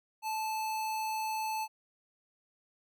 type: tone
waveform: square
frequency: 873 Hz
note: A5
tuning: 14 cents flat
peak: -33 dBFS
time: 0.22-1.68 s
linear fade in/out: 50 ms
effects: none